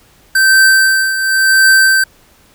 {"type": "tone with tremolo", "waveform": "square", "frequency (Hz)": 1554, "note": "G6", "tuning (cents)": -16, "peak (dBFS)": -5, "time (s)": [0.35, 2.04], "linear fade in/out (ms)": 5, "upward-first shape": "triangle", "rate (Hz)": 0.92, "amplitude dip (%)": 70, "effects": ["pink hiss -48 dBFS RMS until 2.54 s"]}